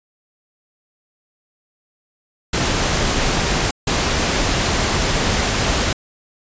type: noise bursts at uneven times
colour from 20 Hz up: pink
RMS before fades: -18 dBFS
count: 2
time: 2.53-3.71 / 3.87-5.93 s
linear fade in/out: 5 ms
effects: resampled to 16000 Hz